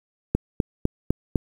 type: click train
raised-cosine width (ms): 3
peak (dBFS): -6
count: 5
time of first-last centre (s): 0.35-1.358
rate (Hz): 3.97
effects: 7-bit